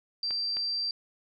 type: tone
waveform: sine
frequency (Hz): 4699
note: D8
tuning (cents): 0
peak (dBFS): -28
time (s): 0.23-0.91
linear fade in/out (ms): 2
type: clicks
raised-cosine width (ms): 0.3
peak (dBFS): -25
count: 2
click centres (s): 0.308 / 0.569
effects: none